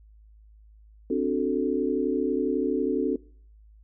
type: chord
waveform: sine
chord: D dominant seventh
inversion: third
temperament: equal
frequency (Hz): 261.6 / 293.7 / 370 / 440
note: C4 / D4 / F#4 / A4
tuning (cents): 0 / 0 / 0 / 0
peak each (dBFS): -28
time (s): 1.1-3.16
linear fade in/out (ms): 5
effects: noise-tail reverb RT60 0.5 s tail -22 dB re dry + added 53 Hz sine -50 dBFS peak until 3.83 s

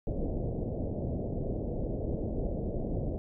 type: low-pass noise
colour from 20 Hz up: pink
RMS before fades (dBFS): -33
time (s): 0.07-3.18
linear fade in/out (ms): 0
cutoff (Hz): 640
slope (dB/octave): 48
effects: none

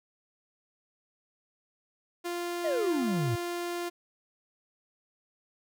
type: tone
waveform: sawtooth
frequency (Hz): 348.1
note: F4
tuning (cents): -6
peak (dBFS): -28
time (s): 2.24-3.9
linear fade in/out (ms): 20
type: exponential sweep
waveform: triangle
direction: down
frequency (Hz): 675 to 105.5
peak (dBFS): -25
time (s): 2.64-3.36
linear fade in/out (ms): 10
effects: none

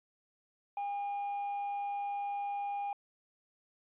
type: tone with quantisation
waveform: triangle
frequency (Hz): 809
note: G#5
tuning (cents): -46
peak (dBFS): -32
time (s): 0.77-2.93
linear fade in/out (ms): 2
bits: 10
effects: resampled to 8000 Hz

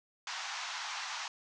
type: band-pass noise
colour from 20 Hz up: pink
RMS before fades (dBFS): -40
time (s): 0.27-1.28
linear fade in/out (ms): 2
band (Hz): 780 to 6700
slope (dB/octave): 48
effects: none

